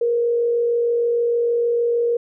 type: tone with frequency modulation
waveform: sine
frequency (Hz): 472.3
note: A#4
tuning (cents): +23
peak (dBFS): -16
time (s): 0.01-2.17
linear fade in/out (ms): 5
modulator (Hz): 46.5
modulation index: 0.26
effects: none